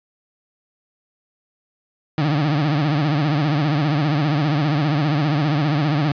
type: tone with vibrato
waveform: 30% pulse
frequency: 148.8 Hz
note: D3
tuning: 23 cents sharp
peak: -14 dBFS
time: 2.18-6.12 s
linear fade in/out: 2 ms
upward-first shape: triangle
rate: 15 Hz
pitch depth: 150 cents each way
effects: resampled to 11025 Hz + 7-bit